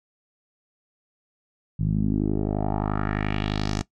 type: tone with low-pass filter sweep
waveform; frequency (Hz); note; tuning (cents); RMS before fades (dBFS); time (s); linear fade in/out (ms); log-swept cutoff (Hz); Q
10% pulse; 51.5; G#1; -14; -25; 1.79-3.82; 10; 140 to 6600; 2.6
effects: noise-tail reverb RT60 0.1 s tail -18 dB re dry

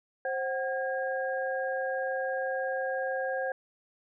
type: tone cluster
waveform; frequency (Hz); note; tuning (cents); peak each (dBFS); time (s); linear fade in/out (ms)
sine; 528 / 750 / 1627; C5 / F#5 / G#6; +16 / +23 / -36; -31 / -35 / -35; 0.25-3.52; 2
effects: none

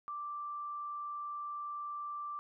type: tone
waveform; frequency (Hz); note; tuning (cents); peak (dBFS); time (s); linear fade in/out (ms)
sine; 1174.7; D6; 0; -38; 0.08-2.39; 0
effects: none

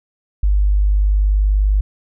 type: tone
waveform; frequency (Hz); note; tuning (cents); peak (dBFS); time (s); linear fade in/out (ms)
sine; 50.2; G1; +42; -11; 0.43-1.81; 5
effects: none

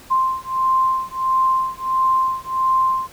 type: beating tone pair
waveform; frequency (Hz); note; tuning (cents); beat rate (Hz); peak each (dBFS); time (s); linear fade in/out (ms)
sine; 1046.5 / 1048; C6 / C6; 0 / +2; 1.5; -19; 0.1-3.08; 20
effects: pink hiss -44 dBFS RMS until 3.12 s

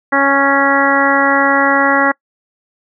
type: harmonic tone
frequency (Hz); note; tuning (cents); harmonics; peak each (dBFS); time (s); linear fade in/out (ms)
277.2; C#4; 0; 1 / 2 / 3 / 4 / 5 / 6 / 7; -17 / -17 / -17 / -17 / -17 / -17 / -17; 0.12-2.12; 10
effects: noise-tail reverb RT60 0.1 s tail -25 dB re dry

